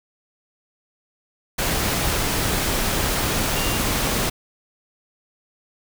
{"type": "tone in noise", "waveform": "sine", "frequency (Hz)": 2794, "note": "F7", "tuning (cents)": 0, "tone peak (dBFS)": -31, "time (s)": [3.56, 3.78], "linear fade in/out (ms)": 10, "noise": "pink", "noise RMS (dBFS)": -22, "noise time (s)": [1.58, 4.3], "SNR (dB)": -12, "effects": []}